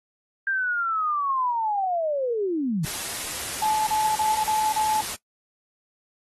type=linear sweep; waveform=sine; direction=down; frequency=1600 to 144.3 Hz; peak=-22 dBFS; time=0.47-2.85 s; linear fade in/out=2 ms
type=noise; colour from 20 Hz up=white; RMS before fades=-31 dBFS; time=2.84-5.16 s; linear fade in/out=20 ms
type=tone bursts; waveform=sine; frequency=863 Hz; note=A5; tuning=34 cents flat; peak=-21 dBFS; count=5; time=3.62-5.01 s; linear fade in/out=5 ms; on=250 ms; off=35 ms
effects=noise-tail reverb RT60 0.1 s tail -19 dB re dry + AAC 32 kbps